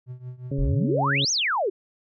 triangle tone with tremolo, 125.6 Hz, B2, 30 cents sharp, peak -29 dBFS, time 0.06-0.79 s, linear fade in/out 50 ms, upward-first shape triangle, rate 5.6 Hz, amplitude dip 90%
harmonic tone, 138.59 Hz, C#3, in tune, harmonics 1 / 2 / 3 / 4, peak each -25 / -31 / -35 / -37 dBFS, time 0.51-1.25 s, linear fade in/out 5 ms
sine exponential two-way sweep, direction up then down, 32.14 to 6650 to 349.9 Hz, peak -21 dBFS, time 0.58-1.7 s, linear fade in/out 10 ms, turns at 1.31 s
effects none

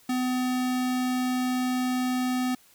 square tone, 252.7 Hz, B3, 40 cents sharp, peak -25 dBFS, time 0.09-2.55 s, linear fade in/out 5 ms, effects white hiss -58 dBFS RMS until 2.74 s

